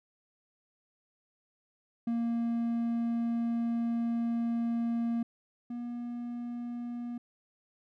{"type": "tone pair in turn", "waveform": "triangle", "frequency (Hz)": [233.1, 239.7], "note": ["A#3", "A#3"], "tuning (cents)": [0, 48], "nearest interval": "unison", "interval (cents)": 48, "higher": "second", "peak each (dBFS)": [-26, -33], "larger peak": "first", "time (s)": [[2.07, 5.23], [5.7, 7.18]], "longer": "first", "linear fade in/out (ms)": 5, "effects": []}